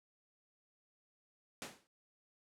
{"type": "noise with exponential decay", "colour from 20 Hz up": "pink", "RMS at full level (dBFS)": -40, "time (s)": [1.62, 1.87], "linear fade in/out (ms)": 0, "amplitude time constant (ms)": 53, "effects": ["high-pass 150 Hz 12 dB/octave", "low-pass 10000 Hz 12 dB/octave"]}